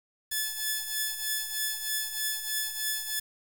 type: tone with tremolo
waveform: 5% pulse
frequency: 1730 Hz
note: A6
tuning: 30 cents flat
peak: -16 dBFS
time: 0.31-3.2 s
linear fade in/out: 10 ms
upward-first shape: triangle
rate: 3.2 Hz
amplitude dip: 65%
effects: 7-bit